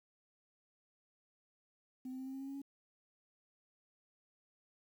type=tone with pitch steps; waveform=sine; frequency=256.3 / 259.3 / 262.3 / 265.3 / 268.4 / 271.5 / 274.7 / 277.9 Hz; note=C4 / C4 / C4 / C4 / C4 / C#4 / C#4 / C#4; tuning=-36 / -15 / +4 / +24 / +44 / -36 / -16 / +4 cents; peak=-40 dBFS; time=2.05-2.618 s; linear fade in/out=5 ms; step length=71 ms; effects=tanh soft clip ceiling -39 dBFS + 11-bit